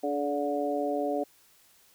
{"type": "harmonic tone with a mistuned harmonic", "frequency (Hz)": 144.7, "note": "D3", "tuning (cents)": -25, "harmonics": [2, 3, 4, 5], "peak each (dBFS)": [-32, -33, -31, -33], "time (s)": [0.03, 1.24], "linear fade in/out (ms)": 10, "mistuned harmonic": 3, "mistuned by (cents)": -21, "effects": ["white hiss -61 dBFS RMS until 1.94 s"]}